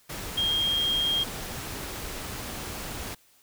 sine tone in noise, 3226 Hz, G7, 49 cents sharp, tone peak -23 dBFS, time 0.37-1.24 s, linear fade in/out 10 ms, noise pink, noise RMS -36 dBFS, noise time 0.09-3.15 s, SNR +10 dB, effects white hiss -61 dBFS RMS until 3.42 s

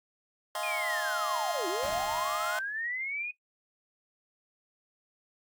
sawtooth chord, F minor seventh, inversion third, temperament just, 628.6 / 698.5 / 838.1 / 1047.7 Hz, Eb5 / F5 / Ab5 / C6, +18 / 0 / +16 / +2 cents, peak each -33 / -34 / -35 / -33 dBFS, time 0.55-2.59 s, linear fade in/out 2 ms
sine linear two-way sweep, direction down then up, 2489 to 325.4 to 2489 Hz, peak -32 dBFS, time 0.63-3.31 s, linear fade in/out 5 ms, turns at 1.68 s
pink noise with exponential decay, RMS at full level -40 dBFS, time 1.83-2.89 s, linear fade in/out 1 ms, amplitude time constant 230 ms
effects noise-tail reverb RT60 0.1 s tail -17 dB re dry + Opus 48 kbps

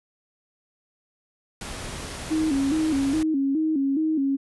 pink low-pass noise, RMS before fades -35 dBFS, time 1.61-3.23 s, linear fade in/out 2 ms, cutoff 11000 Hz, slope 96 dB/octave
sine tone with vibrato, 293.7 Hz, D4, in tune, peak -20 dBFS, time 2.3-4.37 s, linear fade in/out 20 ms, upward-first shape square, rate 2.4 Hz, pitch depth 120 cents each way
effects none

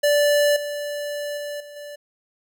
square tone with level steps, 584 Hz, D5, 10 cents flat, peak -16 / -27 / -29 / -39 / -35 dBFS, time 0.03-1.96 s, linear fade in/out 10 ms, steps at 0.56 / 1.37 / 1.6 / 1.76 s, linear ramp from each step 5 ms, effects none

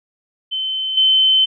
sine tone with level steps, 3070 Hz, G7, 37 cents flat, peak -19 / -10 dBFS, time 0.51-1.46 s, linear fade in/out 20 ms, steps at 0.97 s, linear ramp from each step 5 ms, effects none

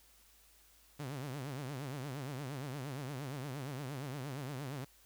sawtooth tone with vibrato, 136.8 Hz, C#3, 23 cents flat, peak -36 dBFS, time 0.99-4.85 s, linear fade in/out 10 ms, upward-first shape triangle, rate 8.6 Hz, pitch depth 200 cents each way, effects added 53 Hz sine -69 dBFS peak until 5.05 s + white hiss -65 dBFS RMS until 5.05 s

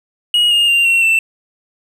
triangle tone with pitch steps, 2893 / 2837 / 2782 / 2727 / 2674 Hz, F#7 / F7 / F7 / F7 / E7, -40 / +27 / -7 / -42 / +24 cents, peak -8 dBFS, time 0.34-1.19 s, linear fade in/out 2 ms, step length 170 ms, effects none

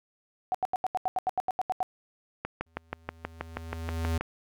sine tone bursts, 747 Hz, F#5, 16 cents sharp, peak -24 dBFS, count 13, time 0.52-1.829 s, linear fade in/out 0 ms, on 25 ms, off 82 ms
click train, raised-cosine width 0.5 ms, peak -16 dBFS, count 12, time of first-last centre 2.45-4.21 s, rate 6.25 Hz
square tone with exponential growth, 82.1 Hz, E2, 6 cents flat, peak -26 dBFS, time 2.66-4.18 s, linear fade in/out 5 ms, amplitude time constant 330 ms
effects none

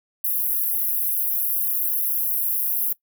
pink high-pass noise, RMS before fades -23 dBFS, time 0.24-2.93 s, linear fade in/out 5 ms, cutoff 11000 Hz, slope 96 dB/octave, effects noise-tail reverb RT60 0.1 s tail -20 dB re dry

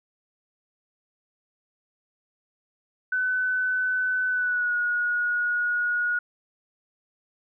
sine tone with pitch glide, 1507 to 1449 Hz, F#6 to F#6, +31 to -37 cents, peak -22 dBFS, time 3.12-6.19 s, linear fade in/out 5 ms, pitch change -68 cents, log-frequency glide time 4.28-4.75 s, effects none

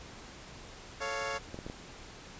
15% pulse chord, A augmented, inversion none, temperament equal, 440 / 554.4 / 698.5 Hz, A4 / C#5 / E#5, 0 / 0 / 0 cents, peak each -34 / -29 / -34 dBFS, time 1-1.39 s, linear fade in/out 20 ms
clicks, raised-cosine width 2 ms, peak -27 dBFS, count 4, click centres 1.544 / 1.589 / 1.665 / 1.699 s
effects pink hiss -49 dBFS RMS until 2.39 s + resampled to 16000 Hz

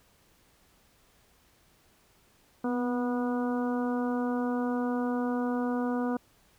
harmonic tone with a mistuned harmonic, 244.3 Hz, B3, 19 cents flat, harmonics 1 / 2 / 3 / 4 / 5 / 6, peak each -28 / -34 / -38 / -40 / -42 / -44 dBFS, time 2.64-6.17 s, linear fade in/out 5 ms, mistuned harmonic 1, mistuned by +24 cents, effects pink hiss -64 dBFS RMS until 6.58 s

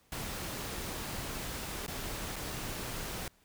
pink noise with dropouts, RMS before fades -39 dBFS, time 0.12-3.28 s, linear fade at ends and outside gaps 2 ms, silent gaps 1.865-1.879 / 2.359-2.363 s, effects pink hiss -67 dBFS RMS until 3.44 s

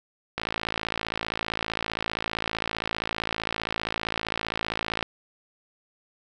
click train, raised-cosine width 0.3 ms, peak -11 dBFS, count 258, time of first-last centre 0.38-5.027 s, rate 55.3 Hz, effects none

